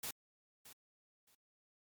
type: noise with echo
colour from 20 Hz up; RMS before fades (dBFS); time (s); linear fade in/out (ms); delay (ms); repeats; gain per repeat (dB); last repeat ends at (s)
white; -42; 0.03-0.11; 5; 620; 2; -14; 1.35
effects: MP3 96 kbps